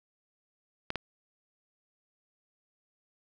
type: clicks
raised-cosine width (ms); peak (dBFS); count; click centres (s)
0.3; -16; 2; 0.904 / 0.957
effects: none